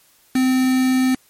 triangle tone with quantisation, 258.2 Hz, C4, 23 cents flat, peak -12 dBFS, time 0.35-1.15 s, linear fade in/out 5 ms, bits 4, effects white hiss -55 dBFS RMS until 1.29 s + MP3 64 kbps

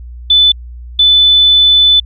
sine tone pair in turn, 3500 / 3500 Hz, A7 / A7, -10 / -10 cents, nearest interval unison, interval 0 cents, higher neither, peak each -4 dBFS, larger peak neither, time 0.3-0.52 / 0.99-2 s, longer second, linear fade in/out 5 ms, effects added 60 Hz sine -26 dBFS peak until 2.05 s

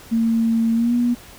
sine tone with pitch glide, 227.7 to 241.2 Hz, A#3 to B3, -40 to -41 cents, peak -15 dBFS, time 0.11-1.15 s, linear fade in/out 20 ms, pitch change +99 cents, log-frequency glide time 0.74-0.94 s, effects pink hiss -43 dBFS RMS until 1.38 s

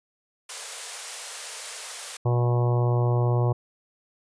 white high-pass noise, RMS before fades -35 dBFS, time 0.49-2.17 s, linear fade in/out 5 ms, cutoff 430 Hz, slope 96 dB/octave
harmonic tone, 121.2 Hz, B2, 32 cents flat, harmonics 1 / 3 / 4 / 5 / 6 / 7 / 8 / 9, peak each -20 / -30 / -32 / -34 / -36 / -37 / -38 / -39 dBFS, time 2.25-3.53 s, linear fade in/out 10 ms
effects resampled to 22050 Hz

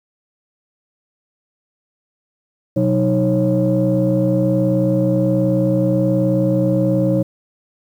sine tone cluster, 126.1 / 184.8 / 312.2 / 545 Hz, B2 / F#3 / D#4 / C#5, +36 / -2 / +6 / -29 cents, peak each -18 dBFS, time 2.76-7.23 s, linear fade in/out 10 ms, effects tanh soft clip ceiling -6 dBFS + 8-bit

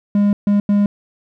triangle tone bursts at uneven times, 203.8 Hz, G#3, 32 cents flat, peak -9 dBFS, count 3, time 0.15-0.33 / 0.47-0.6 / 0.69-0.86 s, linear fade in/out 2 ms, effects none

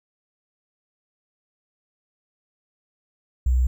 sine tone with sample-and-hold, 62.8 Hz, B1, 30 cents sharp, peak -16 dBFS, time 3.46-3.67 s, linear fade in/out 5 ms, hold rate 7350 Hz, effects none

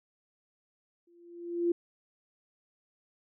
sine tone with exponential growth, 344.5 Hz, F4, 24 cents flat, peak -22 dBFS, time 1.07-1.72 s, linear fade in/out 5 ms, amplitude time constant 140 ms, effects none

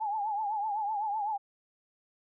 sine tone with vibrato, 842 Hz, G#5, 24 cents sharp, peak -29 dBFS, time 0-1.38 s, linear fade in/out 20 ms, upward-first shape triangle, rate 7.9 Hz, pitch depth 110 cents each way, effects none

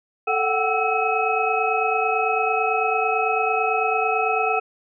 sine tone cluster, 439.3 / 734 / 763 / 1318 / 2555 Hz, A4 / F#5 / G5 / E6 / D#7, -3 / -14 / -47 / -1 / +45 cents, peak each -25 dBFS, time 0.27-4.6 s, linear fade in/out 10 ms, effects none

